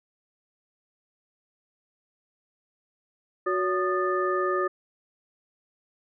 sine tone cluster, 368.1 / 565 / 1229 / 1762 Hz, F#4 / C#5 / D#6 / A6, -9 / +33 / -22 / +2 cents, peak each -26 / -31 / -27 / -34 dBFS, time 3.46-4.68 s, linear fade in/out 10 ms, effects none

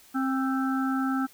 harmonic tone with a mistuned harmonic, 265.1 Hz, C4, 23 cents sharp, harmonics 1 / 3 / 5 / 6, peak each -25 / -35 / -32 / -38 dBFS, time 0.14-1.27 s, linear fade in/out 20 ms, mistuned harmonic 6, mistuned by -37 cents, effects white hiss -55 dBFS RMS until 1.33 s

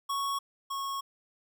square tone pair in turn, 1108.7 / 1097.9 Hz, C#6 / C#6, 0 / -17 cents, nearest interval unison, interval 17 cents, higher first, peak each -30 / -33 dBFS, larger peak first, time 0.09-0.39 / 0.7-1.01 s, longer second, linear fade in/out 10 ms, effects none

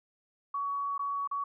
sine tone with dropouts, 1126 Hz, C#6, 27 cents sharp, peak -30 dBFS, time 0.54-1.44 s, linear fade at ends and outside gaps 5 ms, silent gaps 0.98-0.992 / 1.275-1.312 s, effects none

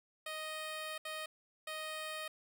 10% pulse tone bursts at uneven times, 623 Hz, D#5, 2 cents sharp, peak -32 dBFS, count 3, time 0.26-0.98 / 1.05-1.26 / 1.67-2.28 s, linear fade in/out 5 ms, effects none

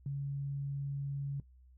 sine tone, 140 Hz, C#3, 18 cents sharp, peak -34 dBFS, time 0.06-1.4 s, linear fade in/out 2 ms, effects noise-tail reverb RT60 0.1 s tail -17 dB re dry + added 63 Hz sine -57 dBFS peak until 1.77 s

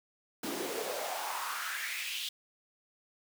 pink noise with high-pass filter sweep, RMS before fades -37 dBFS, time 0.43-2.29 s, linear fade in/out 5 ms, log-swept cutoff 270 to 3400 Hz, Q 4, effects none

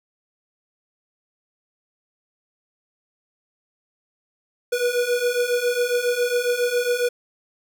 square beating tone pair, 481.9 / 489.2 Hz, B4 / B4, -43 / -16 cents, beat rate 7.3 Hz, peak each -25 / -22 dBFS, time 4.72-7.09 s, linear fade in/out 10 ms, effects none

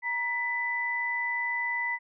sine tone pair together, 945.7 / 1993 Hz, A#5 / B6, +25 / +15 cents, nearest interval octave + minor second, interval 1290 cents, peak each -34 / -28 dBFS, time 0.02-1.99 s, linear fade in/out 50 ms, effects none

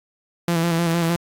sawtooth tone with vibrato, 168.3 Hz, E3, 36 cents sharp, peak -14 dBFS, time 0.48-1.16 s, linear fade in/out 2 ms, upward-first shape square, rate 6.5 Hz, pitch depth 32 cents each way, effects AAC 64 kbps

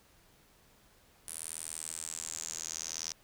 square tone with band-pass filter sweep, 40.32 Hz, E1, 38 cents flat, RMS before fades -41 dBFS, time 1.27-3.13 s, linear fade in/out 10 ms, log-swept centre 10000 to 5800 Hz, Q 6.6, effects pink hiss -64 dBFS RMS until 3.23 s

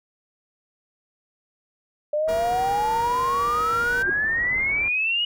sine exponential sweep, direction up, 590 to 2925 Hz, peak -20 dBFS, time 2.13-5.25 s, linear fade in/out 5 ms
pink low-pass noise, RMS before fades -38 dBFS, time 2.27-4.89 s, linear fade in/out 10 ms, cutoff 2100 Hz, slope 96 dB/octave
sawtooth tone, 474.7 Hz, A#4, 31 cents sharp, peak -26 dBFS, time 2.28-4.03 s, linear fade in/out 10 ms
sine tone with exponential growth, 361.4 Hz, F#4, 41 cents flat, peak -22 dBFS, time 4.02-4.1 s, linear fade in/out 5 ms, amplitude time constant 16 ms
effects none

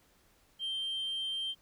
sine tone, 3148 Hz, G7, 7 cents sharp, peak -31 dBFS, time 0.59-1.55 s, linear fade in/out 50 ms, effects tanh soft clip ceiling -31 dBFS + pink hiss -67 dBFS RMS until 1.61 s

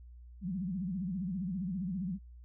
sine tone with vibrato, 185 Hz, F#3, in tune, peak -33 dBFS, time 0.41-2.19 s, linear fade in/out 50 ms, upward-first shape sine, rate 15 Hz, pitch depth 170 cents each way, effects added 60 Hz sine -49 dBFS peak until 2.44 s

